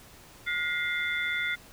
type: tone cluster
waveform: sine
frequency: 1428 / 1937 / 2094 / 3494 Hz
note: F6 / B6 / C7 / A7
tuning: +38 / -34 / +1 / -13 cents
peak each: -32 / -36 / -30 / -37 dBFS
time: 0.46-1.56 s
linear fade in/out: 20 ms
effects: pink hiss -52 dBFS RMS until 1.72 s